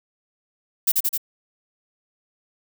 violet noise with echo, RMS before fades -17 dBFS, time 0.87-0.92 s, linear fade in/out 10 ms, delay 86 ms, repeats 3, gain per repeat -2 dB, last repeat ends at 1.178 s, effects none

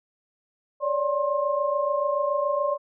sine tone cluster, 561 / 588 / 1064 Hz, C#5 / D5 / C6, +21 / +2 / +29 cents, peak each -27 / -25 / -27 dBFS, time 0.8-2.78 s, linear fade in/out 50 ms, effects none

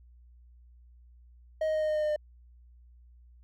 triangle tone with pitch steps, 628 / 624.4 / 620.8 / 617.2 / 613.7 / 610.1 / 606.6 / 603.1 Hz, D#5 / D#5 / D#5 / D#5 / D#5 / D#5 / D#5 / D5, +16 / +6 / -4 / -14 / -24 / -34 / -44 / +46 cents, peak -24 dBFS, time 1.61-2.162 s, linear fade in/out 5 ms, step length 69 ms, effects added 60 Hz sine -53 dBFS peak until 3.43 s

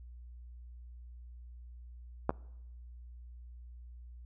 clicks, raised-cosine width 1 ms, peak -13 / -28 dBFS, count 2, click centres 2.294 / 2.306 s, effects noise-tail reverb RT60 0.9 s tail -25 dB re dry + added 60 Hz sine -47 dBFS peak until 4.25 s

